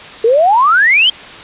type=exponential sweep; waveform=sine; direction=up; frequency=433.6 to 3234 Hz; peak=-6 dBFS; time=0.24-1.1 s; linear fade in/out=5 ms; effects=white hiss -31 dBFS RMS until 1.43 s + resampled to 8000 Hz